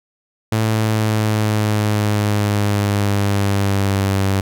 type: tone with pitch glide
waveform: sawtooth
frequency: 110 to 97.43 Hz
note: A2 to G2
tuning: 0 to -10 cents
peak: -11 dBFS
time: 0.52-4.41 s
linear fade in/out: 5 ms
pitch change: -210 cents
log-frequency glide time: 0.65-4.22 s
effects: none